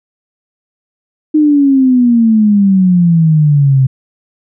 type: exponential sweep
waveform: sine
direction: down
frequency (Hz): 310 to 130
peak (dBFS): -5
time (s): 1.34-3.87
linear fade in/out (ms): 10
effects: none